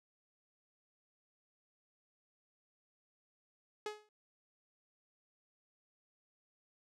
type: tone with exponential decay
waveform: sawtooth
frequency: 422.5 Hz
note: G#4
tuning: 30 cents sharp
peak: -32 dBFS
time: 3.86-4.09 s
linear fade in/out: 2 ms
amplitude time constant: 49 ms
effects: low-pass 7000 Hz 12 dB/octave